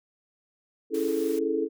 sine chord, A major seventh, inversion first, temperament equal, 277.2 / 329.6 / 415.3 / 440 Hz, C#4 / E4 / G#4 / A4, 0 / 0 / 0 / 0 cents, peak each -32 / -29 / -32 / -27 dBFS, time 0.9-1.69 s, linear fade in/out 50 ms
white noise, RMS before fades -44 dBFS, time 0.94-1.39 s, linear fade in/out 5 ms
effects none

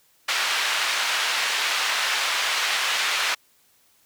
white band-pass noise, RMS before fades -24 dBFS, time 0.28-3.35 s, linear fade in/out 10 ms, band 990 to 3400 Hz, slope 12 dB/octave, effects white hiss -61 dBFS RMS until 4.05 s

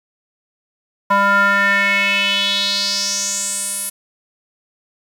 square tone with band-pass filter sweep, 199.5 Hz, G3, 31 cents sharp, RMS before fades -17 dBFS, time 1.1-3.9 s, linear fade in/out 10 ms, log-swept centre 1100 to 11000 Hz, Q 4.6, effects 7-bit

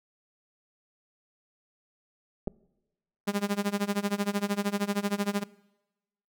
clicks, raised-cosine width 2 ms, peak -19 dBFS, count 2, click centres 2.474 / 2.479 s
sawtooth tone with tremolo, 202.7 Hz, G#3, 42 cents flat, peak -20 dBFS, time 3.27-5.44 s, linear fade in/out 10 ms, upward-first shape sine, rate 13 Hz, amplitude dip 95%
effects noise-tail reverb RT60 1.0 s tail -23 dB re dry

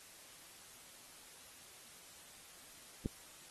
click, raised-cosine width 3 ms, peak -24 dBFS, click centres 3.059 s, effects white hiss -57 dBFS RMS until 3.5 s + AAC 32 kbps

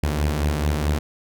sawtooth beating tone pair, 73.42 / 78.02 Hz, D2 / D#2, 0 / +5 cents, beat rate 4.6 Hz, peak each -17 / -22 dBFS, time 0.03-0.99 s, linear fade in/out 5 ms, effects none

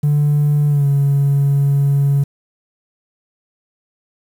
triangle tone with pitch glide, 146.83 to 140.52 Hz, D3 to C#3, 0 to +24 cents, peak -8 dBFS, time 0.03-2.24 s, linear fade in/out 10 ms, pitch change -76 cents, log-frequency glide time 0.68-0.86 s, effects tanh soft clip ceiling -7 dBFS + 7-bit

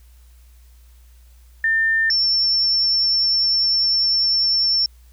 sine tone pair in turn, 1800 / 5405 Hz, A6 / E8, +39 / +42 cents, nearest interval octave + perfect fifth, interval 1903 cents, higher second, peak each -15 dBFS, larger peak neither, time 1.64-2.1 / 2.1-4.86 s, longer second, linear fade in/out 2 ms, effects added 60 Hz sine -45 dBFS peak until 5.12 s + white hiss -59 dBFS RMS until 5.12 s

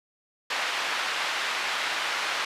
pink band-pass noise, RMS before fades -29 dBFS, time 0.5-2.45 s, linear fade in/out 5 ms, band 1100 to 3600 Hz, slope 12 dB/octave, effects resampled to 32000 Hz

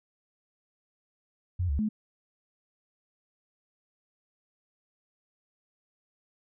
sine tone with pitch steps, 89.4 / 70.6 / 214.3 Hz, F2 / C#2 / A3, +41 / +32 / -45 cents, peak -25 dBFS, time 1.59-1.89 s, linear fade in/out 10 ms, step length 100 ms, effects none

